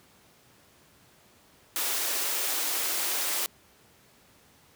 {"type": "high-pass noise", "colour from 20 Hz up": "white", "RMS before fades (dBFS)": -29, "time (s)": [1.76, 3.46], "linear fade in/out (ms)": 0, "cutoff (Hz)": 280, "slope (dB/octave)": 48, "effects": ["pink hiss -59 dBFS RMS until 4.75 s", "high-pass 80 Hz 12 dB/octave"]}